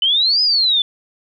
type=exponential two-way sweep; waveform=sine; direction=up then down; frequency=2990 to 5080 to 3462 Hz; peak=-12 dBFS; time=0.02-0.82 s; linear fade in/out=2 ms; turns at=0.42 s; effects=none